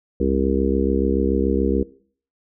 harmonic tone, 67 Hz, C2, 42 cents sharp, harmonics 1 / 3 / 4 / 5 / 6 / 7, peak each -24 / -24 / -24 / -24 / -24 / -24 dBFS, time 0.2-1.83 s, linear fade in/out 5 ms, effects noise-tail reverb RT60 0.5 s tail -20 dB re dry

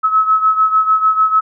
sine beating tone pair, 1289 / 1295.7 Hz, E6 / E6, -39 / -30 cents, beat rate 6.7 Hz, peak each -11 / -16 dBFS, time 0.03-1.41 s, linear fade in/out 20 ms, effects none

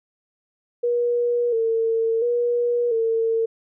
sine tone with vibrato, 466.2 Hz, A#4, in tune, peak -18 dBFS, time 0.83-3.46 s, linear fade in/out 10 ms, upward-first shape square, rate 0.72 Hz, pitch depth 51 cents each way, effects none

